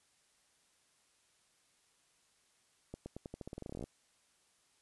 accelerating click train, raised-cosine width 2 ms, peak -30 dBFS, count 19, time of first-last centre 2.94-3.84 s, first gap 120 ms, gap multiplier 0.88, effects white hiss -72 dBFS RMS until 4.81 s + resampled to 24000 Hz

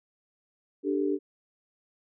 sine chord, D suspended fourth, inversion none, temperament equal, 293.7 / 392 / 440 Hz, D4 / G4 / A4, 0 / 0 / 0 cents, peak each -28 / -28 / -33 dBFS, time 0.83-1.19 s, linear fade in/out 50 ms, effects none

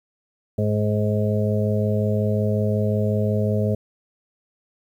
harmonic tone, 105.5 Hz, G#2, 28 cents sharp, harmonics 1 / 2 / 4 / 5 / 6, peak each -21 / -24 / -27 / -28 / -29 dBFS, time 0.58-3.75 s, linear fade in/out 5 ms, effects 9-bit

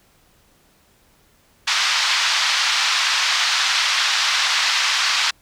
white band-pass noise, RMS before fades -19 dBFS, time 1.67-5.31 s, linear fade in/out 10 ms, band 960 to 5100 Hz, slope 24 dB/octave, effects pink hiss -57 dBFS RMS until 5.41 s

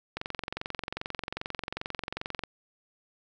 click train, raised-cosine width 0.3 ms, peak -17 dBFS, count 52, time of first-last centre 0.17-2.437 s, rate 22.5 Hz, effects none

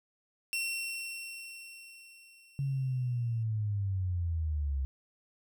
sawtooth tone with exponential decay, 2718 Hz, F7, 48 cents flat, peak -27 dBFS, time 0.53-3.43 s, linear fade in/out 0 ms, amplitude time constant 630 ms
sine linear sweep, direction down, 140 to 65.8 Hz, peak -29 dBFS, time 2.59-4.85 s, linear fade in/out 0 ms
effects none

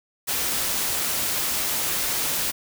white noise, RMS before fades -25 dBFS, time 0.27-2.52 s, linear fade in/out 20 ms, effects none

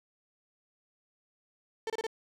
35% pulse tone bursts, 446.3 Hz, A4, 25 cents sharp, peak -30 dBFS, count 4, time 1.87-2.067 s, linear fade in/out 2 ms, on 29 ms, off 27 ms, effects low-pass 7000 Hz 12 dB/octave + 10-bit

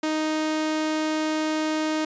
sawtooth tone, 311.1 Hz, D#4, in tune, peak -19 dBFS, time 0.03-2.05 s, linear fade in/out 5 ms, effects resampled to 16000 Hz

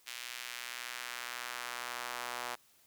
sawtooth tone with high-pass filter sweep, 121.8 Hz, B2, 24 cents flat, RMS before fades -42 dBFS, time 0.06-2.56 s, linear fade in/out 20 ms, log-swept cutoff 2500 to 880 Hz, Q 1.1, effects white hiss -66 dBFS RMS until 2.86 s

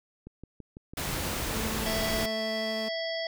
click train, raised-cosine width 3 ms, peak -30 dBFS, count 12, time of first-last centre 0.27-2.1 s, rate 6.01 Hz
pink noise, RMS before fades -32 dBFS, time 0.97-2.26 s, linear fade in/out 5 ms
30% pulse tone with vibrato, 220 Hz, A3, in tune, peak -32 dBFS, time 1.53-2.89 s, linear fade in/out 10 ms, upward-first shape sine, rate 12 Hz, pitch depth 9 cents each way
harmonic tone, 659.3 Hz, E5, in tune, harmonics 1 / 3 / 5 / 7 / 8, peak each -32 / -37 / -39 / -40 / -41 dBFS, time 1.86-3.27 s, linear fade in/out 2 ms
effects none

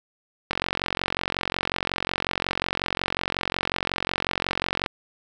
click train, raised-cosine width 0.3 ms, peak -7 dBFS, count 199, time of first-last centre 0.51-4.862 s, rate 45.5 Hz, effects none

